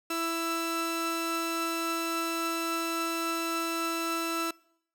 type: tone pair together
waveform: sawtooth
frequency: 331.1 / 1328 Hz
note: E4 / E6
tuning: +8 / +12 cents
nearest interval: 2 octaves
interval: 2404 cents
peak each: -28 dBFS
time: 0.1-4.51 s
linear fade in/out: 5 ms
effects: noise-tail reverb RT60 0.7 s tail -24 dB re dry